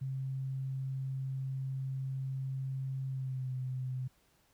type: tone with pitch glide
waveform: sine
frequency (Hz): 133.3 to 128.76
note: C3 to C3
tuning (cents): +33 to -27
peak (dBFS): -34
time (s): 0.01-4.08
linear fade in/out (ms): 10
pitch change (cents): -60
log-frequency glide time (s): 3.07-3.51
effects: pink hiss -70 dBFS RMS until 4.53 s